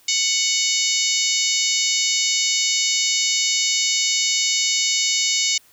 harmonic tone with a mistuned harmonic, 740 Hz, F#5, in tune, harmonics 3 / 4 / 5 / 6 / 7 / 8 / 9 / 10, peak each -26 / -26 / -26 / -26 / -26 / -26 / -26 / -26 dBFS, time 0.08-5.58 s, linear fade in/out 5 ms, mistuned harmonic 10, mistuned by -22 cents, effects white hiss -54 dBFS RMS until 5.72 s

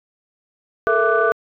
sine tone cluster, 432.3 / 463.9 / 665 / 1175 / 1490 Hz, A4 / A#4 / E5 / D6 / F#6, -31 / -8 / +15 / +1 / +12 cents, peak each -20 dBFS, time 0.87-1.32 s, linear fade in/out 0 ms, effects tanh soft clip ceiling -4 dBFS

